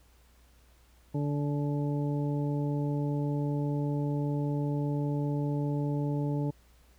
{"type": "harmonic tone with a mistuned harmonic", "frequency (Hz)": 145.1, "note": "D3", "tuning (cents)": -21, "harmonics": [1, 2, 3, 4, 6], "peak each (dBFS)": [-29, -33, -39, -42, -44], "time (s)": [1.14, 6.51], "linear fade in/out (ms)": 10, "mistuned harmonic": 6, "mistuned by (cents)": -16, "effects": ["added 60 Hz sine -59 dBFS peak until 6.98 s", "pink hiss -65 dBFS RMS until 6.98 s"]}